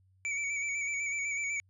square tone with vibrato, 2283 Hz, D7, 50 cents flat, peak -32 dBFS, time 0.25-1.6 s, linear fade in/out 0 ms, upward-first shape square, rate 8 Hz, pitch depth 33 cents each way, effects added 94 Hz sine -63 dBFS peak until 1.69 s + resampled to 22050 Hz

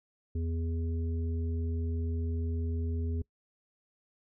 harmonic tone, 82.6 Hz, E2, 4 cents sharp, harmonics 1 / 3 / 5, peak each -30 / -40 / -44 dBFS, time 0.35-3.22 s, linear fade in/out 5 ms, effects noise-tail reverb RT60 0.1 s tail -23 dB re dry

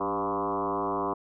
sine tone with frequency modulation, 700 Hz, F5, 4 cents sharp, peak -26 dBFS, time 0-1.14 s, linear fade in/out 10 ms, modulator 103 Hz, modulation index 4.4, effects none

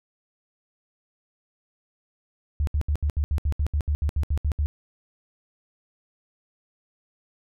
sine tone bursts, 73.42 Hz, D2, in tune, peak -20 dBFS, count 15, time 2.6-4.66 s, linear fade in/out 0 ms, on 72 ms, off 70 ms, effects none

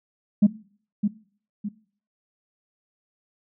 sine tone with echo, 207.5 Hz, G#3, 1 cent flat, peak -10 dBFS, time 0.42-0.47 s, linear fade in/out 10 ms, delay 610 ms, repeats 2, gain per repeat -8 dB, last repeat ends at 1.69 s, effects noise-tail reverb RT60 0.5 s tail -20 dB re dry + tanh soft clip ceiling -9 dBFS

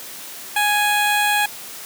15% pulse tone with notch filter, 831 Hz, G#5, 1 cent sharp, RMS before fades -18 dBFS, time 0.56-1.46 s, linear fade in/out 5 ms, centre 5400 Hz, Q 1.8, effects white hiss -35 dBFS RMS until 1.85 s + high-pass 150 Hz 12 dB/octave

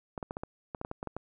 clicks, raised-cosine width 1 ms, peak -22 dBFS, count 12, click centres 0.178 / 0.228 / 0.309 / 0.369 / 0.435 / 0.748 / 0.814 / 0.849 / 0.914 / 1.029 / 1.073 / 1.166 s, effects none

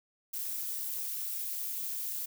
violet noise with amplitude modulation, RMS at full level -33 dBFS, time 0.33-2.26 s, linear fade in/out 10 ms, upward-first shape sine, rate 232 Hz, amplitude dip 75%, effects none

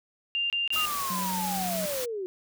sine tone bursts, 2794 Hz, F7, in tune, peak -25 dBFS, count 3, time 0.35-0.854 s, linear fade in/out 0 ms, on 150 ms, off 27 ms
white noise, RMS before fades -34 dBFS, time 0.72-2.06 s, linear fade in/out 20 ms
sine linear sweep, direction down, 1273 to 358 Hz, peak -30 dBFS, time 0.76-2.26 s, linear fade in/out 0 ms
triangle tone, 185 Hz, F#3, in tune, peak -31 dBFS, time 1.1-1.86 s, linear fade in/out 5 ms
effects none

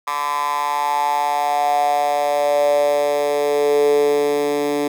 10% pulse tone with high-pass filter sweep, 145.4 Hz, D3, 17 cents flat, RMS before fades -18 dBFS, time 0.07-4.88 s, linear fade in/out 5 ms, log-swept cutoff 1100 to 340 Hz, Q 7, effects none

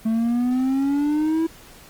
triangle exponential sweep, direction up, 220 to 329.6 Hz, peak -16 dBFS, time 0.05-1.47 s, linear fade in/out 10 ms, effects pink hiss -46 dBFS RMS until 1.89 s + Opus 24 kbps

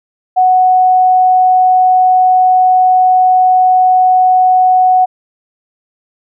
sine tone, 740 Hz, F#5, in tune, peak -5 dBFS, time 0.36-5.06 s, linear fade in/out 20 ms, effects none

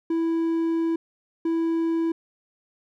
triangle tone pair in turn, 329.6 / 329.6 Hz, E4 / E4, 0 / 0 cents, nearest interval unison, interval 0 cents, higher neither, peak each -19 dBFS, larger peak neither, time 0.1-0.96 / 1.45-2.12 s, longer first, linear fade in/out 5 ms, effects none

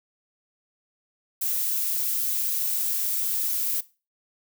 violet noise, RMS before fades -26 dBFS, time 1.41-3.81 s, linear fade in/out 10 ms, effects noise-tail reverb RT60 0.3 s tail -18 dB re dry

